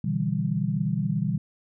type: chord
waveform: sine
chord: E minor seventh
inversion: second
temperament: equal with one note detuned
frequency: 123.47 / 148.02 / 164.81 / 196 Hz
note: B2 / D3 / E3 / G3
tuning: 0 / +14 / 0 / 0 cents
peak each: -30 / -29 / -28 / -28 dBFS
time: 0.04-1.38 s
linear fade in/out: 5 ms
effects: none